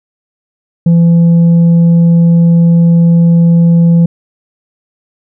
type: tone with tanh clipping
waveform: sine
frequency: 168.9 Hz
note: E3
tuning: 42 cents sharp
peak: -4 dBFS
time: 0.86-4.06 s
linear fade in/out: 5 ms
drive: 3 dB
effects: none